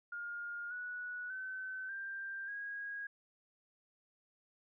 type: tone with pitch steps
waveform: sine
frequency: 1417 / 1470.4 / 1525.7 / 1583.2 / 1642.8 Hz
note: F6 / F#6 / G6 / G6 / G#6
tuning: +25 / -11 / -47 / +17 / -19 cents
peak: -40 dBFS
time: 0.12-3.07 s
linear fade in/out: 5 ms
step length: 590 ms
effects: none